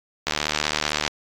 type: click train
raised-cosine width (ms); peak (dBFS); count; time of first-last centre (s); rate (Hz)
0.2; -4; 62; 0.27-1.078; 75.5
effects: AAC 48 kbps